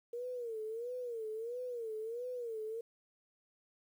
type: tone with vibrato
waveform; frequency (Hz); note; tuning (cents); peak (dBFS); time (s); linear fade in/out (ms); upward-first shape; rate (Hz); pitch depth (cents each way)
sine; 466.2; A#4; 0; -38; 0.13-2.81; 5; sine; 1.5; 130
effects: 11-bit